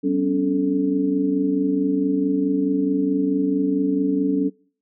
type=tone cluster; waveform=sine; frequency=192.4 / 257.6 / 282.2 / 436.4 Hz; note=G3 / C4 / C#4 / A4; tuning=-32 / -27 / +31 / -14 cents; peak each=-26 / -27 / -19 / -27 dBFS; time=0.03-4.5 s; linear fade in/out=20 ms; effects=noise-tail reverb RT60 0.5 s tail -25 dB re dry